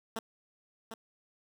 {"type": "tone with echo", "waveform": "10% pulse", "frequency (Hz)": 224.6, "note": "A3", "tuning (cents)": 36, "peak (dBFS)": -26, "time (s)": [0.16, 0.19], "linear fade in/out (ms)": 2, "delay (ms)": 750, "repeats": 1, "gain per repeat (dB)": -7, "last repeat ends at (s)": 0.94, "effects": []}